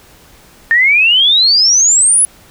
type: exponential sweep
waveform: sine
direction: up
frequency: 1800 to 10500 Hz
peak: -6 dBFS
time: 0.71-2.25 s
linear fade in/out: 0 ms
effects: pink hiss -43 dBFS RMS until 2.5 s